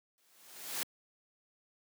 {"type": "noise with exponential growth", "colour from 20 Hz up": "white", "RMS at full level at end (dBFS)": -34, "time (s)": [0.18, 0.83], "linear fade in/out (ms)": 0, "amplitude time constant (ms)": 140, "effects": ["high-pass 200 Hz 12 dB/octave"]}